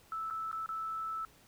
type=tone with dropouts; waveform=sine; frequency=1314 Hz; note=E6; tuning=6 cents flat; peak=-35 dBFS; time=0.12-1.25 s; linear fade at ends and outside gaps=1 ms; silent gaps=0.301-0.308 / 0.515-0.528 / 0.661-0.69 s; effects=pink hiss -62 dBFS RMS until 1.47 s